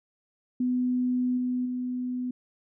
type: tone with level steps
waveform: sine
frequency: 250 Hz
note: B3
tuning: 21 cents sharp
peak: -23 / -25 / -28 dBFS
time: 0.6-2.31 s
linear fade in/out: 5 ms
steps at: 1.37 / 1.65 s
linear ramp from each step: 10 ms
effects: none